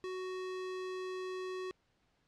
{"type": "tone", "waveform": "square", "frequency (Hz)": 371.3, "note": "F#4", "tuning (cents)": 6, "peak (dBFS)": -39, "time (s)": [0.04, 1.71], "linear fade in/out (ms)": 0, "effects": ["pink hiss -75 dBFS RMS until 2.27 s", "low-pass 5000 Hz 12 dB/octave"]}